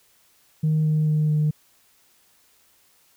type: tone with pitch steps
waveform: sine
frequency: 155.56 / 154.31 / 153.06 / 151.83 Hz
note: D#3 / D#3 / D#3 / D#3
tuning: 0 / -14 / -28 / -42 cents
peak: -16 dBFS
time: 0.63-1.51 s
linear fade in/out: 10 ms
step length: 220 ms
effects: tanh soft clip ceiling -15 dBFS + white hiss -60 dBFS RMS until 3.16 s